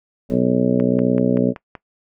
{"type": "harmonic tone", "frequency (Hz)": 61.74, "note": "B1", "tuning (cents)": 0, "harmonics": [2, 3, 4, 5, 6, 7, 8, 9, 10], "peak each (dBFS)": [-26, -20, -18, -26, -28, -22, -31, -23, -31], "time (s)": [0.29, 1.54], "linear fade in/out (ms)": 50}
{"type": "noise with exponential decay", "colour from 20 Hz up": "brown", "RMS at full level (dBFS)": -33, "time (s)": [0.3, 0.52], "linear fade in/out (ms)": 0, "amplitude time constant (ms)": 46}
{"type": "click train", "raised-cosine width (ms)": 0.5, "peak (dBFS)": -18, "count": 6, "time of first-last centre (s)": [0.8, 1.752], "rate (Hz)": 5.25}
{"effects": ["noise-tail reverb RT60 0.1 s tail -20 dB re dry"]}